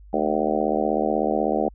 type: harmonic tone with a mistuned harmonic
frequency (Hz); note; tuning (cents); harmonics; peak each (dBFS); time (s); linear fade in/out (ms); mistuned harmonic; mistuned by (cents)
76.2; D#2; -36; 3 / 4 / 5 / 6 / 7 / 8 / 9 / 10; -28 / -28 / -28 / -28 / -28 / -28 / -28 / -28; 0.13-1.69; 5; 3; -100
effects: added 50 Hz sine -43 dBFS peak until 1.74 s